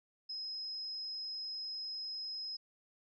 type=tone; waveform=sine; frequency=5110 Hz; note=D#8; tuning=45 cents sharp; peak=-39 dBFS; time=0.29-2.57 s; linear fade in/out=10 ms; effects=none